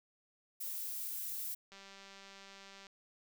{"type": "noise", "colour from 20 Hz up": "violet", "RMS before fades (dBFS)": -41, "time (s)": [0.6, 1.55], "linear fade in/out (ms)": 10}
{"type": "click train", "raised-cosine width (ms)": 0.2, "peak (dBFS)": -37, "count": 226, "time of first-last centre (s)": [1.72, 2.868], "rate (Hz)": 196}
{"effects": []}